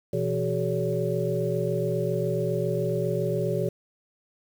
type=tone cluster; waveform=sine; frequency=122.5 / 167.8 / 377.1 / 424.4 / 567 Hz; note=B2 / E3 / F#4 / G#4 / C#5; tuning=-14 / +31 / +33 / +38 / +39 cents; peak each=-30 dBFS; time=0.13-3.69 s; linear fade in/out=5 ms; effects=8-bit